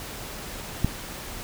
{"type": "click", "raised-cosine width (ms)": 5, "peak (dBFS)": -8, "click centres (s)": 0.846, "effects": ["pink hiss -37 dBFS RMS until 1.43 s"]}